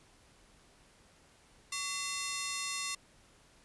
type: ring-modulated tone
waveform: 10% pulse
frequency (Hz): 1582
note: G6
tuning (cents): +15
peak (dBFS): -23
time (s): 1.72-2.95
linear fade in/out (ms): 5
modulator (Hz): 453
effects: pink hiss -63 dBFS RMS until 3.64 s + resampled to 24000 Hz